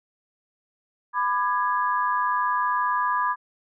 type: chord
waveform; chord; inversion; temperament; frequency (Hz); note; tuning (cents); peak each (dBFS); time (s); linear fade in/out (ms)
sine; G# diminished; first; just; 996.7 / 1196.1 / 1661.2; B5 / D6 / G#6; +16 / +31 / 0; -23 / -26 / -29; 1.13-3.36; 50
effects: none